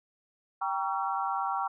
sine chord, G diminished seventh, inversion none, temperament just, 784 / 940.8 / 1128.9 / 1354.7 Hz, G5 / Bb5 / Db6 / Fb6, 0 / +16 / +31 / +47 cents, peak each -32 / -34 / -34 / -35 dBFS, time 0.61-1.68 s, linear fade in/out 10 ms, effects none

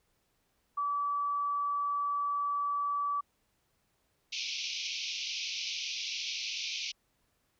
sine tone, 1151 Hz, D6, 35 cents flat, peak -29 dBFS, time 0.77-3.21 s, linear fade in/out 10 ms
pink band-pass noise, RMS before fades -37 dBFS, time 4.32-6.92 s, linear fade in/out 10 ms, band 2300 to 6100 Hz, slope 96 dB/octave
effects pink hiss -75 dBFS RMS until 7.59 s

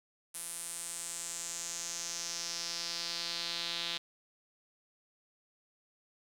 sawtooth tone with band-pass filter sweep, 170 Hz, F3, 46 cents flat, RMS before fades -39 dBFS, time 0.34-3.98 s, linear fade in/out 10 ms, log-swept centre 10000 to 3700 Hz, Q 3.5, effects 10-bit

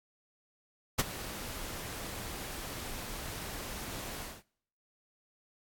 pink noise with ADSR envelope, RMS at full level -24 dBFS, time 0.98-4.43 s, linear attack 17 ms, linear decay 24 ms, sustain -17 dB, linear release 210 ms, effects noise-tail reverb RT60 0.7 s tail -26 dB re dry + AAC 64 kbps

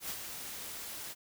white noise with ADSR envelope, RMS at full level -37 dBFS, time 0-1.15 s, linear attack 91 ms, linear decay 62 ms, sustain -6 dB, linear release 40 ms, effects none

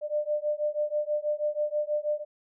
sine beating tone pair, 595 / 601.2 Hz, D5 / D5, +22 / +40 cents, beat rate 6.2 Hz, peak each -29 dBFS, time 0.01-2.25 s, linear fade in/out 50 ms, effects none

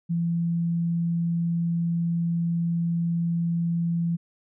sine tone, 169.1 Hz, E3, 44 cents sharp, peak -22 dBFS, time 0.09-4.17 s, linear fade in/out 20 ms, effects none

